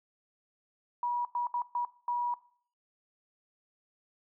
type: tone bursts at uneven times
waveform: sine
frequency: 966 Hz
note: B5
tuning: 39 cents flat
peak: -28 dBFS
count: 5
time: 1.03-1.25 / 1.35-1.47 / 1.54-1.62 / 1.75-1.85 / 2.08-2.34 s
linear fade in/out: 2 ms
effects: noise-tail reverb RT60 0.5 s tail -19 dB re dry